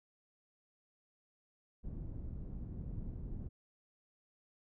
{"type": "low-pass noise", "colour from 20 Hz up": "pink", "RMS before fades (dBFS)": -43, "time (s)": [1.83, 3.49], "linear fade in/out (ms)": 20, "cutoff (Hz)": 190, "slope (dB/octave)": 12, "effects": []}